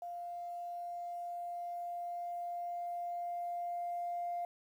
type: tone with level ramp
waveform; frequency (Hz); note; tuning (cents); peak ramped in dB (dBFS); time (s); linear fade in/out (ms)
sine; 698.5; F5; 0; -40 to -34; 0.02-4.45; 2
effects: tanh soft clip ceiling -31 dBFS + 11-bit